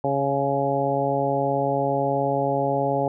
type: harmonic tone with a mistuned harmonic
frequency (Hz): 138.59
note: C#3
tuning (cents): 0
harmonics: 1 / 2 / 3 / 4 / 5 / 6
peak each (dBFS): -29 / -29 / -28 / -25 / -27 / -27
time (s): 0.04-3.08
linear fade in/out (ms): 2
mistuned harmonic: 6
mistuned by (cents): +18
effects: none